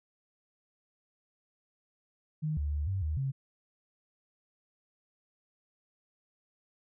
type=tone with pitch steps; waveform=sine; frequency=154.2 / 73.3 / 73.8 / 96.2 / 77.2 / 135.1 Hz; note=D#3 / D2 / D2 / G2 / D#2 / C#3; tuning=-15 / -3 / +9 / -32 / -13 / -44 cents; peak=-29 dBFS; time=2.42-3.32 s; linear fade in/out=20 ms; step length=150 ms; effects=none